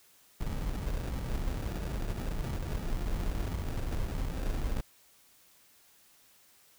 brown noise with sample-and-hold, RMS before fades -33 dBFS, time 0.4-4.81 s, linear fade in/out 5 ms, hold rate 1050 Hz, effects white hiss -62 dBFS RMS until 6.78 s

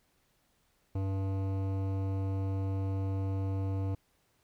sine tone with hard clipping, 96.6 Hz, G2, 25 cents flat, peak -32 dBFS, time 0.95-3.95 s, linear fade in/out 5 ms, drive 15 dB, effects pink hiss -72 dBFS RMS until 4.43 s

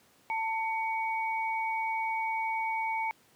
sine tone pair together, 891 / 2245 Hz, A5 / C#7, +22 / +21 cents, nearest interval octave + major third, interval 1599 cents, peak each -30 / -34 dBFS, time 0.3-3.11 s, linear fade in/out 0 ms, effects pink hiss -63 dBFS RMS until 3.35 s + high-pass 150 Hz 12 dB/octave

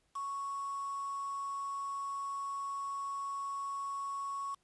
sine tone with quantisation, 1108.7 Hz, C#6, in tune, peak -36 dBFS, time 0.15-4.55 s, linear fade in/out 10 ms, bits 8, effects pink hiss -75 dBFS RMS until 4.63 s + resampled to 24000 Hz

